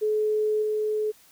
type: tone with level steps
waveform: sine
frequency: 427.8 Hz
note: A4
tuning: 49 cents flat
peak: -21 / -23 dBFS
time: 0.01-1.12 s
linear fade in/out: 20 ms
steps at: 0.62 s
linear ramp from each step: 5 ms
effects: white hiss -56 dBFS RMS until 1.31 s